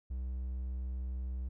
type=tone; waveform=triangle; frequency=63.4 Hz; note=B1; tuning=46 cents sharp; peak=-33 dBFS; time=0.1-1.49 s; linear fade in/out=10 ms; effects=none